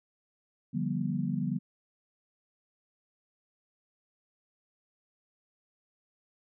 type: chord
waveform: sine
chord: G dominant seventh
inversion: second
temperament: equal with one note detuned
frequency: 146.83 / 174.61 / 196 / 241.7 Hz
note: D3 / F3 / G3 / B3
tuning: 0 / 0 / 0 / -37 cents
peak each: -34 dBFS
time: 0.73-1.59 s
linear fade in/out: 20 ms
effects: none